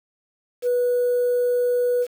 sine tone, 490 Hz, B4, 14 cents flat, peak -16 dBFS, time 0.62-2.07 s, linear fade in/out 50 ms, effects tanh soft clip ceiling -15 dBFS + 7-bit

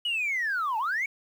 sine linear two-way sweep, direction down then up, 2960 to 840 to 2286 Hz, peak -24 dBFS, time 0.05-1.06 s, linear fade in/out 5 ms, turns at 0.78 s, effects tanh soft clip ceiling -23 dBFS + 9-bit

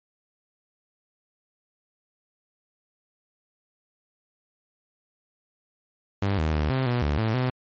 sawtooth tone with pitch steps, 99.3 / 78.5 / 75.6 / 131.4 / 122 / 73.4 / 110.9 / 127.2 Hz, G2 / D#2 / D#2 / C3 / B2 / D2 / A2 / C3, +23 / +16 / -49 / +8 / -21 / 0 / +14 / -48 cents, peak -18 dBFS, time 6.22-7.5 s, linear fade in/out 5 ms, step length 160 ms, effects low-pass 4000 Hz 12 dB/octave + MP3 32 kbps

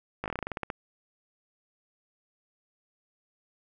slowing click train, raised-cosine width 0.5 ms, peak -17 dBFS, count 13, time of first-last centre 0.24-0.702 s, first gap 18 ms, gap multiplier 1.13, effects none

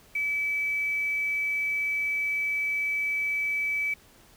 sine tone with quantisation, 2298 Hz, D7, 38 cents flat, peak -25 dBFS, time 0.15-3.94 s, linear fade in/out 5 ms, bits 8, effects pink hiss -56 dBFS RMS until 4.36 s

